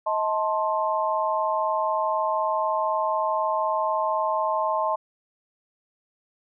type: chord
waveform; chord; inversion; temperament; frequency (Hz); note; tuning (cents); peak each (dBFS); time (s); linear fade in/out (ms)
sine; A diminished; second; just; 633.6 / 880 / 1056; Eb5 / A5 / C6; +31 / 0 / +16; -26; 0.06-4.96; 10
effects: none